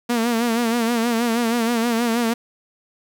sawtooth tone with vibrato, 233.1 Hz, A#3, in tune, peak -14 dBFS, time 0.09-2.34 s, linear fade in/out 10 ms, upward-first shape sine, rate 6.3 Hz, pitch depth 69 cents each way, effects 8-bit

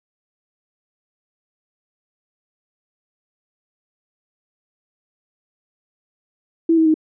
sine tone with pitch steps, 329.6 / 321.5 / 313.6 Hz, E4 / E4 / D#4, 0 / -43 / +14 cents, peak -11 dBFS, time 6.69-6.942 s, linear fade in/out 5 ms, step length 84 ms, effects none

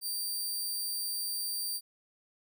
15% pulse tone, 4677 Hz, D8, 8 cents flat, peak -26 dBFS, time 0.01-1.81 s, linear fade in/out 50 ms, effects none

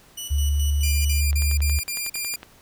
15% pulse tone with tremolo, 2955 Hz, F#7, 3 cents flat, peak -23 dBFS, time 0.17-1.21 s, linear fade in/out 10 ms, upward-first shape square, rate 4.7 Hz, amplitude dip 55%
sine tone with pitch glide, 72 to 72.46 Hz, D2 to D2, -34 to -23 cents, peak -18 dBFS, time 0.3-1.8 s, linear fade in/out 20 ms, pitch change +11 cents, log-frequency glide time 0.44-0.59 s
10% pulse tone bursts, 2398 Hz, D7, 36 cents sharp, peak -17 dBFS, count 6, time 0.83-2.36 s, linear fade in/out 5 ms, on 220 ms, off 42 ms
click train, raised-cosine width 0.3 ms, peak -21 dBFS, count 13, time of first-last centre 1.33-2.431 s, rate 10.9 Hz
effects pink hiss -53 dBFS RMS until 2.61 s

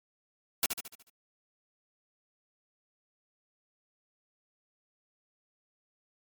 white noise with echo, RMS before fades -26 dBFS, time 0.63-0.66 s, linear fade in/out 2 ms, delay 73 ms, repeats 6, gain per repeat -6 dB, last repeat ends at 1.098 s, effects MP3 96 kbps

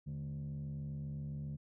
sine tone with frequency modulation, 146.83 Hz, D3, in tune, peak -37 dBFS, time 0.06-1.57 s, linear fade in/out 20 ms, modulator 67.5 Hz, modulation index 0.7, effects tanh soft clip ceiling -37 dBFS

